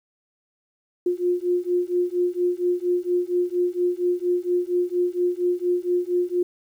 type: beating tone pair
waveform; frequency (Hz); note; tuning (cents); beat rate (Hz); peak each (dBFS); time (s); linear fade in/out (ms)
sine; 353.5 / 357.8; F4 / F4; +21 / +42; 4.3; -23; 1.06-6.43; 5
effects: 9-bit